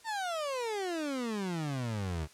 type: exponential sweep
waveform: 30% pulse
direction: down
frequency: 927 to 74 Hz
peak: -30 dBFS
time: 0.04-2.28 s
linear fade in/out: 50 ms
effects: white hiss -58 dBFS RMS until 2.33 s + low-pass 9000 Hz 12 dB/octave